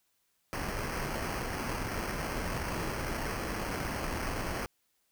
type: noise with sample-and-hold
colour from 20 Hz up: pink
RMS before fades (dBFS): -35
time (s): 0.53-4.66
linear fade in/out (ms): 0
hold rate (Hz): 3675
effects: white hiss -75 dBFS RMS until 5.11 s